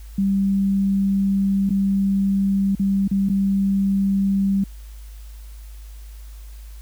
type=tone with dropouts; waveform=sine; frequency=196 Hz; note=G3; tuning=in tune; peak=-16 dBFS; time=0.18-4.64 s; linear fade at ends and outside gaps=5 ms; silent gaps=1.694-1.704 / 2.752-2.795 / 3.078-3.112 / 3.289-3.297 s; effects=added 52 Hz sine -35 dBFS peak until 6.81 s + white hiss -52 dBFS RMS until 6.81 s